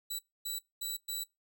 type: tone bursts at uneven times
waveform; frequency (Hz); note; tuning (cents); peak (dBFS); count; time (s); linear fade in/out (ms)
15% pulse; 3947; B7; -2; -28; 4; 0.1-0.19 / 0.45-0.59 / 0.81-0.97 / 1.08-1.24; 10
effects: noise-tail reverb RT60 0.2 s tail -21 dB re dry

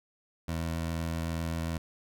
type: tone with vibrato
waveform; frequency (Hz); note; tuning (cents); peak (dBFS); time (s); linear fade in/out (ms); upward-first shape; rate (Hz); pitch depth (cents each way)
20% pulse; 82.41; E2; 0; -26; 0.48-1.78; 5; sine; 7.7; 10
effects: none

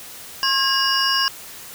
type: tone cluster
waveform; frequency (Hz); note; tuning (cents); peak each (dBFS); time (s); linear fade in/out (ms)
sine; 1076 / 1633 / 2874 / 4927 / 5460; C6 / G#6 / F7 / D#8 / F8; +48 / -30 / +49 / -18 / -40; -23; 0.43-1.28; 0
effects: white hiss -38 dBFS RMS until 1.74 s

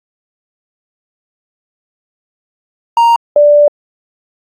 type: tone pair in turn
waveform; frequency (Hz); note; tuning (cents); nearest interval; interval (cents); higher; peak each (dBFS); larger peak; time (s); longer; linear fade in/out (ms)
triangle / sine; 932.3 / 587.3; A#5 / D5; 0 / 0; minor sixth; 800; first; -3; neither; 2.97-3.16 / 3.36-3.68; second; 2
effects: AAC 64 kbps

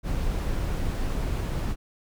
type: noise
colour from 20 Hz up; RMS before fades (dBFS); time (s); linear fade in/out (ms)
brown; -27; 0.03-1.76; 50
effects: none

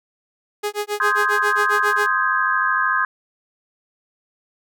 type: tone with tremolo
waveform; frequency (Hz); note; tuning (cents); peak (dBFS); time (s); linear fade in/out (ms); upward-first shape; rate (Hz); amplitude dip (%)
sawtooth; 415.3; G#4; 0; -16; 0.63-2.07; 10; sine; 7.4; 100
type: chord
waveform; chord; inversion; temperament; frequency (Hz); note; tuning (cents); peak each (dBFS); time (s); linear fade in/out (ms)
sine; Ab major seventh; first; equal; 1046.5 / 1244.5 / 1568 / 1661.2; C6 / Eb6 / G6 / Ab6; 0 / 0 / 0 / 0; -22; 1-3.05; 2
effects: none

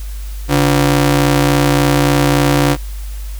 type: ring-modulated tone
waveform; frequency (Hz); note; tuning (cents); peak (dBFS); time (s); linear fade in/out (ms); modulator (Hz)
sawtooth; 213.5; G#3; +48; -3; 0.48-2.77; 50; 75
effects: added 50 Hz sine -22 dBFS peak until 3.39 s + white hiss -39 dBFS RMS until 3.39 s

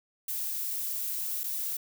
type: noise with dropouts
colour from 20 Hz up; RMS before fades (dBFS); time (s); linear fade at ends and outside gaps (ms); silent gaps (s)
violet; -33; 0.28-1.77; 5; 1.435-1.439
effects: none

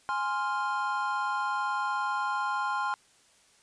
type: chord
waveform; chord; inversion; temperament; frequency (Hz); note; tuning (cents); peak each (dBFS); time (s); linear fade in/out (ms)
triangle; F minor; first; equal; 830.6 / 1046.5 / 1396.9; Ab5 / C6 / F6; 0 / 0 / 0; -31 / -29 / -31; 0.09-2.94; 0
effects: white hiss -62 dBFS RMS until 3.62 s + resampled to 22050 Hz

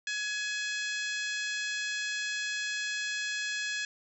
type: harmonic tone with a mistuned harmonic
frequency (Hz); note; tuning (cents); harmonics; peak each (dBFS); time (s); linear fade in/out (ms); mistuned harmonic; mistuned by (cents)
840; G#5; +19; 2 / 3 / 4 / 5 / 6 / 7 / 8 / 9; -34 / -38 / -40 / -42 / -44 / -45 / -46 / -47; 0.07-3.85; 2; 3; +21
effects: none

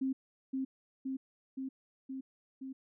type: tone with echo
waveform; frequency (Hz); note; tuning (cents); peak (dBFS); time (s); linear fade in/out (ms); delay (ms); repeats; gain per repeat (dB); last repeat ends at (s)
sine; 265.3; C4; +24; -30; 0.01-0.13; 10; 520; 5; -2; 2.73
effects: none

